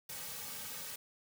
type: noise with comb filter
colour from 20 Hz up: white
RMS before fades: -44 dBFS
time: 0.09-0.96 s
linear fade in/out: 5 ms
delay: 2.9 ms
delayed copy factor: -0.9
effects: none